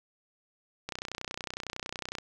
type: click train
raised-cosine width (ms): 0.2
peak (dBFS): -18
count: 41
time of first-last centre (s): 0.89-2.184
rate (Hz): 30.9
effects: none